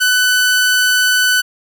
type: tone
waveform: sawtooth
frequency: 1498 Hz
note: F#6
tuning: 21 cents sharp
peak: -7 dBFS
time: 0-1.42 s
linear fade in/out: 20 ms
effects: none